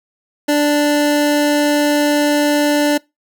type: tone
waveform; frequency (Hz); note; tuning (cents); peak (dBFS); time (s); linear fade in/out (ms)
25% pulse; 293.7; D4; 0; -8; 0.48-2.98; 10
effects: noise-tail reverb RT60 0.2 s tail -23 dB re dry